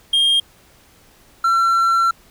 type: tone pair in turn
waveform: triangle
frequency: 3221 / 1354.3 Hz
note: G7 / E6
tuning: +46 / +46 cents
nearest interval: octave + minor third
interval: 1500 cents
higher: first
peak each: -11 dBFS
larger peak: neither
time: 0.13-0.4 / 1.44-2.11 s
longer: second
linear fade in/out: 5 ms
effects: pink hiss -51 dBFS RMS until 2.3 s